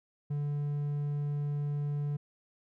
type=tone; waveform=triangle; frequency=145.5 Hz; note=D3; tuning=16 cents flat; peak=-28 dBFS; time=0.3-2.17 s; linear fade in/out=10 ms; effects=none